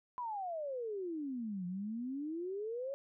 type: exponential two-way sweep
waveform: sine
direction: down then up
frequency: 1015 to 174.61 to 563 Hz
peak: -37 dBFS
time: 0.18-2.94 s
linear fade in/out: 0 ms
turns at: 1.66 s
effects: none